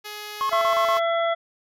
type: tone with pitch glide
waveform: 5% pulse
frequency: 419.5 to 434.8 Hz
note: G#4 to A4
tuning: +17 to -21 cents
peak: -22 dBFS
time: 0.04-1 s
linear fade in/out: 20 ms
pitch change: +62 cents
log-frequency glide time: 0.37-0.71 s
type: tone bursts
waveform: triangle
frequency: 1085 Hz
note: C#6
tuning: 37 cents flat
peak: -19 dBFS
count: 5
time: 0.41-0.97 s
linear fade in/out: 0 ms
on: 84 ms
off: 35 ms
type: harmonic tone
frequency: 671 Hz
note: E5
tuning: 31 cents sharp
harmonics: 1 / 2 / 3 / 5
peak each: -21 / -27 / -31 / -35 dBFS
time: 0.51-1.35 s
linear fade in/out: 20 ms
effects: none